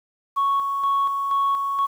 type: tone with tremolo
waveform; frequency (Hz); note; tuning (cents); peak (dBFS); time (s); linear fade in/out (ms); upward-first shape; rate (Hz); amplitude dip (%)
sine; 1108.7; C#6; 0; -16; 0.36-1.87; 20; square; 2.1; 45
effects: tanh soft clip ceiling -15 dBFS + 8-bit